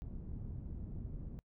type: low-pass noise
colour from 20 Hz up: pink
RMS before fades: -44 dBFS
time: 0.02-1.39 s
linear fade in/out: 0 ms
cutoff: 180 Hz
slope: 12 dB/octave
effects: noise-tail reverb RT60 0.1 s tail -26 dB re dry